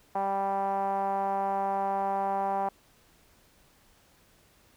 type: tone with low-pass filter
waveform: 5% pulse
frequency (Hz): 196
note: G3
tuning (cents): 0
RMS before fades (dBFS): -29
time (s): 0.15-2.69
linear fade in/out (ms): 5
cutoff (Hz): 830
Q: 5.1
effects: pink hiss -62 dBFS RMS until 4.76 s